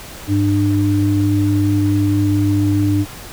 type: tone pair together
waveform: sine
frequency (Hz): 101.31 / 299.4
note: G#2 / D4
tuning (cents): -42 / +33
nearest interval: octave + perfect fifth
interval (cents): 1875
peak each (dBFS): -15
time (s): 0.27-3.06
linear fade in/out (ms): 50
effects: pink hiss -34 dBFS RMS until 3.32 s